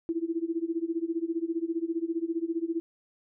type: tone with tremolo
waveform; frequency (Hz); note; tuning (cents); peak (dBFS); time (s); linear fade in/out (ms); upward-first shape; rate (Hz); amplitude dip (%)
sine; 331.8; E4; +11; -24; 0.09-2.8; 0; sine; 15; 90
effects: none